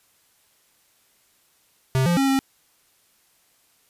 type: tone with pitch steps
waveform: square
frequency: 131.5 / 173.3 / 271.8 / 269.1 Hz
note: C3 / F3 / C#4 / C4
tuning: +9 / -13 / -34 / +49 cents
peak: -18 dBFS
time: 1.95-2.39 s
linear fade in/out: 0 ms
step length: 110 ms
effects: white hiss -62 dBFS RMS until 3.89 s + resampled to 32000 Hz